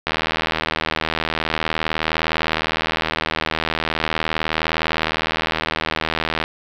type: click train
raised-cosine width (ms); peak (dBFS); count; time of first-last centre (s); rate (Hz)
0.3; -3; 508; 0.07-6.439; 79.6
effects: low-pass 5000 Hz 12 dB/octave + 7-bit